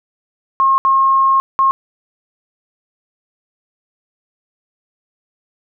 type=tone bursts at uneven times; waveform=sine; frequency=1076 Hz; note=C6; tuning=48 cents sharp; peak=-9 dBFS; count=3; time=0.6-0.78 / 0.85-1.4 / 1.59-1.71 s; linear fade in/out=0 ms; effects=none